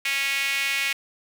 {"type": "tone with high-pass filter", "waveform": "sawtooth", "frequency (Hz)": 275.6, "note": "C#4", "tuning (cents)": -10, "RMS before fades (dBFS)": -25, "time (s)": [0.05, 0.93], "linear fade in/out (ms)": 5, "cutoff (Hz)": 2300, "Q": 4.2, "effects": []}